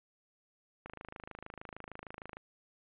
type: click train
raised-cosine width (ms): 0.5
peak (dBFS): -29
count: 41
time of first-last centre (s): 0.86-2.369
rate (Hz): 26.5
effects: resampled to 8000 Hz